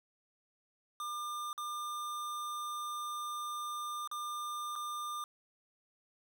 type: tone with dropouts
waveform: square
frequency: 1200 Hz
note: D6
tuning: 37 cents sharp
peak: -38 dBFS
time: 1-5.24 s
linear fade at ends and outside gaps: 1 ms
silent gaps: 1.53-1.578 / 4.075-4.114 / 4.755-4.76 s
effects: none